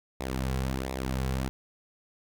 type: tone with flanger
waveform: sawtooth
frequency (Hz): 65.41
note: C2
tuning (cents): 0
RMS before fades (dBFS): -31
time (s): 0.2-1.49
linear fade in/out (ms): 0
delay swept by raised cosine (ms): 0.65 to 3.35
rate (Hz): 1.4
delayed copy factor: -0.65
effects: none